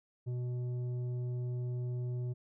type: tone with tanh clipping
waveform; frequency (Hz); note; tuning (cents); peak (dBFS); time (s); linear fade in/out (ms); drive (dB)
triangle; 123.47; B2; 0; -35; 0.26-2.34; 20; 12
effects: none